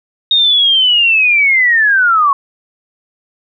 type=linear sweep; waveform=sine; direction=down; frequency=3729 to 1083 Hz; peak=-7 dBFS; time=0.31-2.33 s; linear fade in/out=2 ms; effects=none